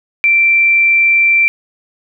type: tone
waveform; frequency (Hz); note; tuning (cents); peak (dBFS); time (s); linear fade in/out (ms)
sine; 2349; D7; 0; -7; 0.24-1.48; 0
effects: none